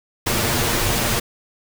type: noise with comb filter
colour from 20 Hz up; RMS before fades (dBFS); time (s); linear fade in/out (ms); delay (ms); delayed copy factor
pink; -20; 0.26-1.2; 10; 8.6; +0.55
effects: none